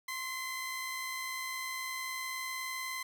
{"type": "tone pair together", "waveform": "sawtooth", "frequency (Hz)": [1051.9, 2044], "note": ["C6", "C7"], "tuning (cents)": [9, -41], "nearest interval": "octave", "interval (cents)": 1150, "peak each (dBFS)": [-37, -35], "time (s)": [0.08, 3.03], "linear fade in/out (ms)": 5, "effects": []}